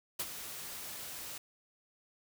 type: noise with ADSR envelope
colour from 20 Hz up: white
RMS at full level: -34 dBFS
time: 0.19-1.38 s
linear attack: 9 ms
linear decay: 46 ms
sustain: -10 dB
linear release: 4 ms
effects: none